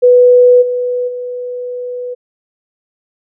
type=tone with level steps; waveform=sine; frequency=493.9 Hz; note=B4; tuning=in tune; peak=-3 / -13 / -19 dBFS; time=0.02-2.15 s; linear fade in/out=20 ms; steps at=0.61 / 1.07 s; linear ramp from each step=20 ms; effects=none